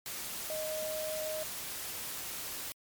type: tone in noise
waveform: sine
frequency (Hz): 622.3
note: D#5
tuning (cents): 0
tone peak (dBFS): -35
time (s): 0.5-1.43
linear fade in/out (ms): 0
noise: white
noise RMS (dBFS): -40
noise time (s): 0.06-2.72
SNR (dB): +2
effects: MP3 96 kbps